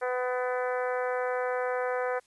harmonic tone with a mistuned harmonic, 250.7 Hz, B3, 26 cents sharp, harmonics 2 / 3 / 4 / 5 / 6 / 7 / 8 / 9, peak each -29 / -35 / -38 / -39 / -38 / -41 / -44 / -50 dBFS, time 0.01-2.2 s, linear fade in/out 20 ms, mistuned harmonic 9, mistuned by +29 cents, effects white hiss -65 dBFS RMS until 2.26 s + resampled to 24000 Hz

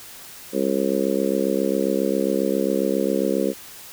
harmonic tone, 67.4 Hz, C#2, 48 cents flat, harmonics 3 / 4 / 5 / 6 / 7 / 8, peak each -26 / -26 / -26 / -26 / -26 / -26 dBFS, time 0.52-3.54 s, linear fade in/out 50 ms, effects white hiss -41 dBFS RMS until 3.92 s

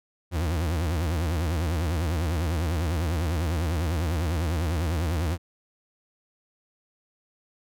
40% pulse tone with vibrato, 81.9 Hz, E2, 11 cents flat, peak -23 dBFS, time 0.31-5.38 s, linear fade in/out 50 ms, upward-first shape sine, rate 10 Hz, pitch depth 170 cents each way, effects none

